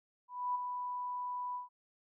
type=tone with ADSR envelope; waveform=sine; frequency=989 Hz; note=B5; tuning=2 cents sharp; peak=-30 dBFS; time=0.28-1.69 s; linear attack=270 ms; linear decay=15 ms; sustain=-6 dB; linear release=140 ms; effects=none